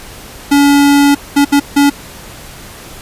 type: tone bursts at uneven times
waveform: square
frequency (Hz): 284.3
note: C#4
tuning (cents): +44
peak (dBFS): -6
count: 4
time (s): 0.51-1.15 / 1.36-1.45 / 1.52-1.6 / 1.76-1.9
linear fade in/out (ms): 10
effects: pink hiss -32 dBFS RMS until 3.01 s + resampled to 32000 Hz